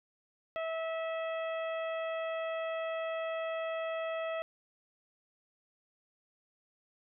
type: harmonic tone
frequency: 650 Hz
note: E5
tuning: 24 cents flat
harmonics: 1 / 2 / 3 / 4 / 5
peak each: -34 / -42 / -45 / -47 / -52 dBFS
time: 0.56-4.42 s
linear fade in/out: 0 ms
effects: none